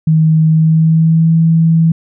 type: tone with pitch glide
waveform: sine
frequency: 158.4 to 163.42 Hz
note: D#3 to E3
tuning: +31 to -15 cents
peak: -6 dBFS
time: 0.07-1.92 s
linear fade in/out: 5 ms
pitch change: +54 cents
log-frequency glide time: 0.48-1.33 s
effects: none